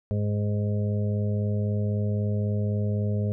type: harmonic tone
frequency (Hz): 103.83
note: G#2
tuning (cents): 0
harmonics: 1 / 2 / 4 / 5 / 6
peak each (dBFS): -24 / -30 / -36 / -38 / -40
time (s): 0.11-3.32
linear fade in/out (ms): 0
effects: none